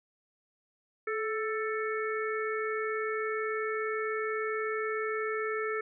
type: harmonic tone with a mistuned harmonic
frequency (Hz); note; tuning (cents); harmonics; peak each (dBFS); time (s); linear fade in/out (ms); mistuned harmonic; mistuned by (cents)
441.8; A4; +7; 1 / 3 / 4 / 5; -32 / -36 / -38 / -40; 1.07-5.81; 5; 1; -38
effects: none